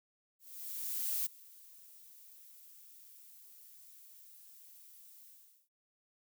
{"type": "noise with ADSR envelope", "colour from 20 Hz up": "violet", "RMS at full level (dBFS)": -34, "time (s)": [0.39, 5.69], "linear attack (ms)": 870, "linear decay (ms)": 9, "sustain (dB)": -23, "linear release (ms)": 420, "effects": []}